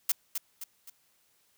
blue noise with echo, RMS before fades -25 dBFS, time 0.09-0.12 s, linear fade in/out 5 ms, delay 260 ms, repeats 3, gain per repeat -7 dB, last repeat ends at 0.9 s, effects white hiss -69 dBFS RMS until 1.57 s

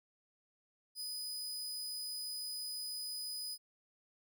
sawtooth tone, 4983 Hz, D#8, 2 cents sharp, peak -37 dBFS, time 0.95-3.58 s, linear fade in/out 50 ms, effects none

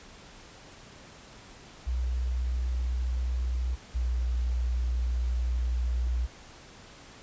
sine tone pair in turn, 61.9 / 60.7 Hz, B1 / B1, +5 / -29 cents, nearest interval unison, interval 34 cents, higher first, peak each -26 / -25 dBFS, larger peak second, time 1.86-3.76 / 3.94-6.27 s, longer second, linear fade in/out 20 ms, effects pink hiss -50 dBFS RMS until 7.22 s + resampled to 16000 Hz

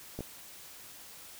clicks, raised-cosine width 2 ms, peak -24 dBFS, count 2, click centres 0.19 / 0.207 s, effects white hiss -50 dBFS RMS until 1.39 s

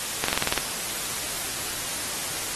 slowing click train, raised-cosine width 0.2 ms, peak -4 dBFS, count 8, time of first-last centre 0.24-0.577 s, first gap 44 ms, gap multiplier 1.03, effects white hiss -30 dBFS RMS until 2.55 s + AAC 32 kbps

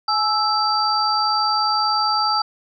sine tone cluster, 844 / 1319 / 4670 Hz, G#5 / E6 / D8, +28 / +1 / -11 cents, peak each -21 dBFS, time 0.08-2.42 s, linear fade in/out 5 ms, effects none

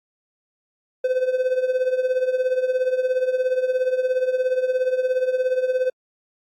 triangle tone with tremolo, 511 Hz, C5, 41 cents flat, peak -13 dBFS, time 1.04-5.9 s, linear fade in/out 5 ms, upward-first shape triangle, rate 17 Hz, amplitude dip 80%, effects AAC 64 kbps

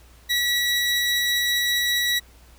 45% pulse tone pair together, 1940 / 3875 Hz, B6 / B7, -31 / -34 cents, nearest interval octave, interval 1197 cents, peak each -23 dBFS, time 0.29-2.2 s, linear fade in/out 20 ms, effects added 60 Hz sine -49 dBFS peak until 2.58 s + pink hiss -54 dBFS RMS until 2.58 s

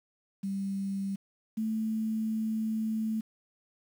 sine tone pair in turn, 196 / 220 Hz, G3 / A3, 0 / 0 cents, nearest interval major second, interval 200 cents, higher second, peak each -30 / -28 dBFS, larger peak second, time 0.43-1.16 / 1.57-3.21 s, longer second, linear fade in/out 10 ms, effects 9-bit

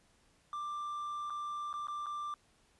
triangle tone with dropouts, 1182 Hz, D6, 11 cents sharp, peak -35 dBFS, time 0.53-2.34 s, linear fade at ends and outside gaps 1 ms, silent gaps 1.299-1.304 / 1.729-1.739 / 1.871-1.883 / 2.06-2.066 s, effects pink hiss -69 dBFS RMS until 2.79 s + resampled to 24000 Hz

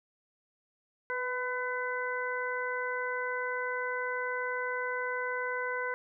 harmonic tone with a mistuned harmonic, 503 Hz, B4, 32 cents sharp, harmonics 1 / 2 / 3 / 4, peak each -36 / -37 / -35 / -39 dBFS, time 1.1-5.94 s, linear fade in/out 0 ms, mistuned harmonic 1, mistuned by -22 cents, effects none

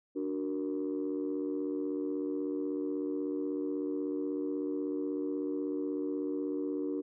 sine chord, D augmented, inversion none, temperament equal, 293.7 / 370 / 466.2 Hz, D4 / F#4 / A#4, 0 / 0 / 0 cents, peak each -33 / -36 / -38 dBFS, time 0.15-7.02 s, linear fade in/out 20 ms, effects tanh soft clip ceiling -25 dBFS

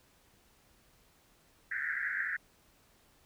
pink band-pass noise, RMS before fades -35 dBFS, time 1.71-2.37 s, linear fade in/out 10 ms, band 1500 to 2000 Hz, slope 96 dB/octave, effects pink hiss -66 dBFS RMS until 3.25 s

